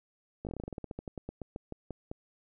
slowing click train, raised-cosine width 2 ms, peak -25 dBFS, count 22, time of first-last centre 0.45-2.114 s, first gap 18 ms, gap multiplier 1.13, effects none

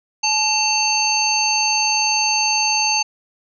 harmonic tone with a mistuned harmonic, 900 Hz, A5, 39 cents sharp, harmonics 1 / 3 / 5 / 7, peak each -21 / -21 / -21 / -21 dBFS, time 0.23-3.03 s, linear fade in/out 10 ms, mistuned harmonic 1, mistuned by -81 cents, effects none

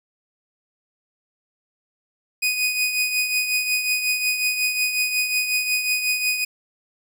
sawtooth tone with tremolo, 2489 Hz, D#7, in tune, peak -14 dBFS, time 2.42-6.45 s, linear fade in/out 10 ms, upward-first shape triangle, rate 5.5 Hz, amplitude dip 60%, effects none

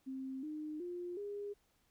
sine tone with pitch steps, 264.5 / 305.6 / 353.1 / 407.9 Hz, C4 / D#4 / F4 / G#4, +19 / -31 / +19 / -31 cents, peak -40 dBFS, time 0.06-1.54 s, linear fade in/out 20 ms, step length 370 ms, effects pink hiss -75 dBFS RMS until 1.9 s

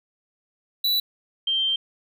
square / sine tone pair in turn, 3951 / 3148 Hz, B7 / G7, 0 / +7 cents, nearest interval major third, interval 393 cents, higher first, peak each -20 dBFS, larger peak neither, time 0.84-1 / 1.47-1.76 s, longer second, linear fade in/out 5 ms, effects none

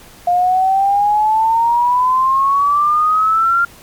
sine exponential sweep, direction up, 702 to 1396.9 Hz, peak -10 dBFS, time 0.27-3.65 s, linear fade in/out 5 ms, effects pink hiss -41 dBFS RMS until 3.82 s + MP3 96 kbps

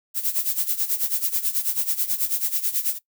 violet noise with tremolo, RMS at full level -21 dBFS, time 0.14-2.99 s, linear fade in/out 50 ms, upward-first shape sine, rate 9.2 Hz, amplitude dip 80%, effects noise-tail reverb RT60 0.1 s tail -18 dB re dry

